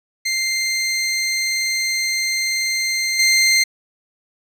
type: tone with level steps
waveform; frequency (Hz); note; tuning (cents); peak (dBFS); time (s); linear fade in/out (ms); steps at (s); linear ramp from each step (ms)
20% pulse; 2093; C7; 0; -13 / -7; 0.25-3.64; 10; 3.19; 5
effects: low-pass 12000 Hz 12 dB/octave